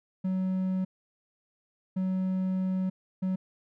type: tone bursts at uneven times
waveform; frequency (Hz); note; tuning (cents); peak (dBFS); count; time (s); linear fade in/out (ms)
triangle; 187.1; F#3; +20; -24; 3; 0.24-0.85 / 1.96-2.9 / 3.22-3.36; 10
effects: none